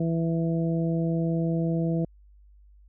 harmonic tone, 165.3 Hz, E3, 5 cents sharp, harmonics 1 / 2 / 3 / 4, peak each -24 / -30 / -34 / -36 dBFS, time 0-2.05 s, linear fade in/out 5 ms, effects added 50 Hz sine -51 dBFS peak until 2.88 s

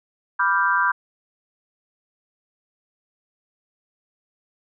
sine chord, G dominant seventh, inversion first, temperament equal, 987.8 / 1174.7 / 1396.9 / 1568 Hz, B5 / D6 / F6 / G6, 0 / 0 / 0 / 0 cents, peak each -22 / -23 / -24 / -21 dBFS, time 0.39-0.92 s, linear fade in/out 10 ms, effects none

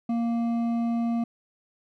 triangle tone with hard clipping, 233.1 Hz, A#3, in tune, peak -25 dBFS, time 0.09-1.24 s, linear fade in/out 5 ms, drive 11 dB, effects none

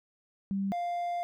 sine / triangle tone pair in turn, 196 / 698.5 Hz, G3 / F5, 0 / 0 cents, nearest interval octave + minor seventh, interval 2200 cents, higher second, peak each -28 / -28 dBFS, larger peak neither, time 0.51-0.72 / 0.72-1.23 s, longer second, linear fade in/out 0 ms, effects none

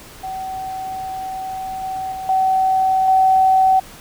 sine tone with level steps, 759 Hz, F#5, 44 cents sharp, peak -24 / -22 / -25 / -13 / -10 dBFS, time 0.23-3.8 s, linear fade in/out 10 ms, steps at 1.83 / 2.12 / 2.29 / 3.08 s, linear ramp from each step 2 ms, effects pink hiss -40 dBFS RMS until 4 s

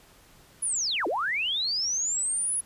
sine linear two-way sweep, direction down then up, 10560 to 293.7 to 10560 Hz, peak -25 dBFS, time 0.62-2.61 s, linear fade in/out 10 ms, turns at 1.07 s, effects pink hiss -56 dBFS RMS until 2.65 s + resampled to 32000 Hz

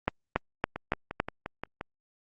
two click trains, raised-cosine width 0.5 ms, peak -9 / -19 dBFS, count 5 / 7, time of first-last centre 0.08-1.2 / 0.76-1.811 s, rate 3.57 / 5.71 Hz, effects Opus 32 kbps

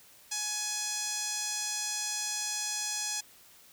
sawtooth tone with band-pass filter, 840 Hz, G#5, 19 cents sharp, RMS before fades -34 dBFS, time 0.31-3.21 s, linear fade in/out 10 ms, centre 6500 Hz, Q 2.1, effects white hiss -57 dBFS RMS until 3.72 s

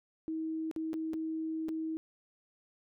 sine tone with dropouts, 319.3 Hz, D#4, 45 cents sharp, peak -33 dBFS, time 0.28-1.97 s, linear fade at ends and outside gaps 0 ms, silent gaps 0.713-0.762 / 0.932-0.94 / 1.134-1.14 / 1.685-1.69 s, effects none

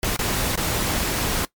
pink noise with dropouts, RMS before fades -23 dBFS, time 0.03-1.45 s, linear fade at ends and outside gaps 1 ms, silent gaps 0.164-0.191 / 0.557-0.575 s, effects noise-tail reverb RT60 0.1 s tail -19 dB re dry + MP3 96 kbps

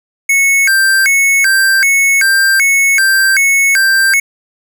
square tone with vibrato, 1862 Hz, A#6, 2 cents flat, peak -8 dBFS, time 0.29-4.2 s, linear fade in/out 5 ms, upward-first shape square, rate 1.3 Hz, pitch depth 290 cents each way, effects none

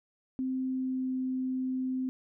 sine tone with pitch glide, 260 to 258.4 Hz, C4 to C4, -11 to -21 cents, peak -29 dBFS, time 0.39-2.09 s, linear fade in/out 0 ms, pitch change -10 cents, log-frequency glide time 0.67-1.13 s, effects none

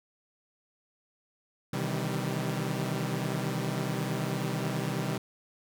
sawtooth tone cluster, 128.6 / 152.1 / 161.3 / 195.9 Hz, C3 / D#3 / E3 / G3, -30 / -39 / -37 / -1 cents, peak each -30 / -32 / -32 / -31 dBFS, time 1.73-5.18 s, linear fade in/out 5 ms, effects none

